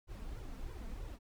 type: noise with flanger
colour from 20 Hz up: brown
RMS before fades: -44 dBFS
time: 0.07-1.19 s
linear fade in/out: 50 ms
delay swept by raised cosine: 2 to 4.5 ms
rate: 3.1 Hz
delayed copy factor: +0.7
effects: none